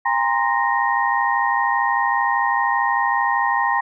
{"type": "tone cluster", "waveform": "sine", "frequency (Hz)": [808, 933, 1046, 1861], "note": ["G#5", "A#5", "C6", "A#6"], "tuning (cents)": [-48, 1, -1, -3], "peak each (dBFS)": -22, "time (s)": [0.05, 3.81], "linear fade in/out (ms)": 10, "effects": []}